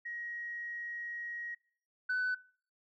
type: tone pair in turn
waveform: sine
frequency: 1892 / 1501.7 Hz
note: A#6 / F#6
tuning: +25 / +25 cents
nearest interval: major third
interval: 400 cents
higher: first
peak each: -38 / -28 dBFS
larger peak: second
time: 0.05-1.55 / 2.09-2.35 s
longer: first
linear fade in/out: 10 ms
effects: noise-tail reverb RT60 0.5 s tail -24 dB re dry + tanh soft clip ceiling -28 dBFS